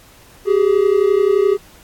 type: tone pair together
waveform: triangle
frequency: 383.7 / 415.3 Hz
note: G4 / G#4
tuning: -37 / 0 cents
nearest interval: minor second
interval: 137 cents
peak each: -12 dBFS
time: 0.45-1.58 s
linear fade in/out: 50 ms
effects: pink hiss -46 dBFS RMS until 1.83 s + AAC 64 kbps